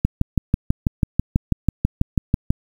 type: click train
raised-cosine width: 5 ms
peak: -3 dBFS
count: 16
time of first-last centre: 0.05-2.505 s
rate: 6.11 Hz
effects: 7-bit